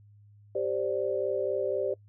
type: chord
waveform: sine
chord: G suspended fourth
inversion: none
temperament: equal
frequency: 392 / 523.3 / 587.3 Hz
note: G4 / C5 / D5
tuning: 0 / 0 / 0 cents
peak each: -31 dBFS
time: 0.55-1.94 s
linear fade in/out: 5 ms
effects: noise-tail reverb RT60 0.1 s tail -23 dB re dry + added 103 Hz sine -53 dBFS peak until 2.08 s